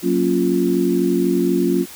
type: chord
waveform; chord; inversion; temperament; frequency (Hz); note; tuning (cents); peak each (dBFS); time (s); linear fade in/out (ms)
sine; Gb major seventh; none; equal; 185 / 233.1 / 277.2 / 349.2; Gb3 / Bb3 / Db4 / F4; 0 / 0 / 0 / 0; -21 / -23 / -20 / -18; 0.02-1.86; 50
effects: white hiss -38 dBFS RMS until 1.95 s